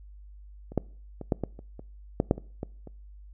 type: clicks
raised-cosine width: 2 ms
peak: -28 / -10 / -23 / -10 / -15 / -30 / -28 / -9 / -7 / -25 / -19 / -29 dBFS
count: 12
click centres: 0.72 / 0.777 / 1.213 / 1.322 / 1.437 / 1.591 / 1.794 / 2.201 / 2.311 / 2.38 / 2.631 / 2.873 s
effects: noise-tail reverb RT60 0.5 s tail -24 dB re dry + added 50 Hz sine -45 dBFS peak until 3.33 s